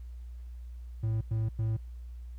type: tone bursts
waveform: triangle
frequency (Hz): 110.9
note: A2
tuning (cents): +14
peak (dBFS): -25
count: 3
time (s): 1.03-1.768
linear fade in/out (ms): 5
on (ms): 180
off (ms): 99
effects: added 60 Hz sine -40 dBFS peak until 2.38 s + pink hiss -70 dBFS RMS until 2.38 s